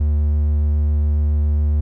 triangle tone, 74.4 Hz, D2, 23 cents sharp, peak -12 dBFS, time 0-1.81 s, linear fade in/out 10 ms, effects none

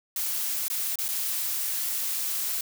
blue noise with dropouts, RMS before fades -29 dBFS, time 0.16-2.61 s, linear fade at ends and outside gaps 2 ms, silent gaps 0.682-0.7 / 0.957-0.987 / 1.082-1.086 s, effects none

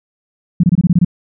sine tone bursts, 175.1 Hz, F3, 5 cents sharp, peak -6 dBFS, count 8, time 0.6-1.048 s, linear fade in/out 5 ms, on 35 ms, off 24 ms, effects none

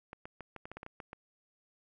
clicks, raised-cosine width 0.5 ms, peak -29 dBFS, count 11, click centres 0.131 / 0.255 / 0.407 / 0.563 / 0.655 / 0.716 / 0.77 / 0.831 / 0.864 / 1.002 / 1.131 s, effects none

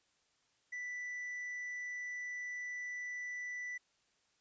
triangle tone, 1975.5 Hz, B6, in tune, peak -38 dBFS, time 0.72-3.78 s, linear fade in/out 10 ms, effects white hiss -75 dBFS RMS until 4.4 s + resampled to 16000 Hz

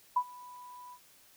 sine tone with ADSR envelope, 989 Hz, B5, 2 cents sharp, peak -22 dBFS, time 0.16-0.99 s, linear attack 8 ms, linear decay 62 ms, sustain -24 dB, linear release 64 ms, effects white hiss -61 dBFS RMS until 1.36 s

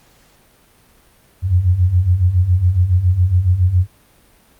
sine beating tone pair, 85.7 / 92.9 Hz, F2 / F#2, -32 / +7 cents, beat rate 7.2 Hz, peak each -17 / -12 dBFS, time 1.42-3.87 s, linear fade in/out 50 ms, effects pink hiss -52 dBFS RMS until 4.59 s + Opus 48 kbps

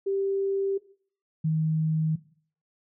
sine tone pair in turn, 392 / 157.74 Hz, G4 / D#3, 0 / +24 cents, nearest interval octave + major third, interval 1576 cents, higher first, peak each -24 / -22 dBFS, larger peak second, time 0.06-0.78 / 1.44-2.16 s, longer neither, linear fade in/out 10 ms, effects noise-tail reverb RT60 0.5 s tail -17 dB re dry

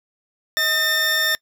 20% pulse tone pair together, 630.8 / 1805 Hz, D#5 / A6, +24 / +44 cents, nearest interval octave + tritone, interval 1820 cents, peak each -24 / -13 dBFS, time 0.57-1.35 s, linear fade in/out 0 ms, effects noise-tail reverb RT60 0.1 s tail -24 dB re dry

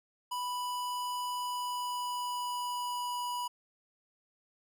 square tone with pitch glide, 987.8 to 978.7 Hz, B5 to B5, 0 to -16 cents, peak -34 dBFS, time 0.31-3.48 s, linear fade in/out 10 ms, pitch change -16 cents, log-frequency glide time 1.36-3.2 s, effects none

